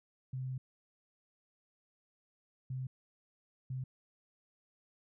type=tone bursts at uneven times; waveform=sine; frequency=129.8 Hz; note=C3; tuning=13 cents flat; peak=-36 dBFS; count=3; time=0.33-0.58 / 2.7-2.87 / 3.7-3.84 s; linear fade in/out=5 ms; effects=none